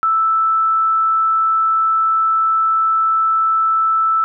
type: tone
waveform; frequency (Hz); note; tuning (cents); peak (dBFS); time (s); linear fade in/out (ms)
sine; 1318.5; E6; 0; -12; 0.03-4.24; 0
effects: none